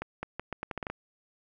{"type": "accelerating click train", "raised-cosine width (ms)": 0.5, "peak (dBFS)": -19, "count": 10, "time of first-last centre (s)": [0.02, 0.9], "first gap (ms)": 210, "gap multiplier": 0.79, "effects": []}